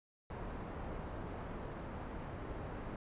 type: low-pass noise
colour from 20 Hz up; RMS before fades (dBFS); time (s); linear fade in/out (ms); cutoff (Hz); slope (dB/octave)
pink; -44; 0.3-2.96; 2; 1200; 12
effects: resampled to 8000 Hz